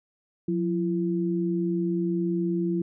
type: tone pair together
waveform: sine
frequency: 179 / 337.9 Hz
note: F3 / E4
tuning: +43 / +43 cents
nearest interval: major seventh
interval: 1100 cents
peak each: -26 dBFS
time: 0.48-2.82 s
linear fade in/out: 5 ms
effects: none